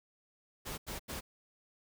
pink noise bursts, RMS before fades -41 dBFS, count 3, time 0.65-1.21 s, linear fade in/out 20 ms, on 130 ms, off 85 ms, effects none

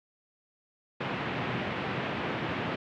pink band-pass noise, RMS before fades -33 dBFS, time 1-2.76 s, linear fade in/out 10 ms, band 110 to 2900 Hz, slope 24 dB/octave, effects none

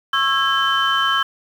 sine tone cluster, 1095 / 1324 / 1635 / 3072 Hz, C#6 / E6 / G#6 / G7, -22 / +7 / -28 / -36 cents, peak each -20 dBFS, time 0.13-1.23 s, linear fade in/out 5 ms, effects tanh soft clip ceiling -8 dBFS + 7-bit

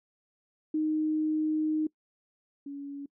sine tone pair in turn, 309.9 / 282 Hz, D#4 / C#4, -7 / +30 cents, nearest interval major second, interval 163 cents, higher first, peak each -25 / -36 dBFS, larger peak first, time 0.74-1.87 / 2.66-3.06 s, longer first, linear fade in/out 5 ms, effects noise-tail reverb RT60 0.1 s tail -23 dB re dry

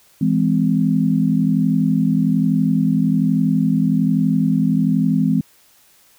sine chord, E augmented, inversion none, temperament just, 164.81 / 206 / 257.5 Hz, E3 / G#3 / B#3, 0 / -14 / -28 cents, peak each -18 dBFS, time 0.21-5.41 s, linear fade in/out 5 ms, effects white hiss -53 dBFS RMS until 6.18 s

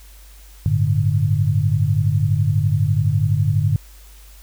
sine chord, G suspended second, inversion none, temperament equal, 98 / 110 / 146.83 Hz, G2 / A2 / D3, 0 / 0 / 0 cents, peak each -19 dBFS, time 0.66-3.76 s, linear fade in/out 0 ms, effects added 50 Hz sine -41 dBFS peak until 4.42 s + white hiss -49 dBFS RMS until 4.42 s

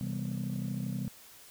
sine chord, C major seventh, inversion none, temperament just, 130.81 / 163.52 / 196.22 / 245.3 Hz, C3 / E3 / G3 / B3, 0 / -14 / +2 / -12 cents, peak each -35 / -38 / -35 / -39 dBFS, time 0.01-1.08 s, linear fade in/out 0 ms, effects tanh soft clip ceiling -27 dBFS + white hiss -54 dBFS RMS until 1.5 s

